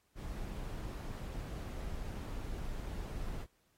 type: noise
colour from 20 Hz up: brown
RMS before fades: -41 dBFS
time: 0.15-3.47 s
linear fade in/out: 50 ms
effects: pink hiss -75 dBFS RMS until 3.77 s + AAC 48 kbps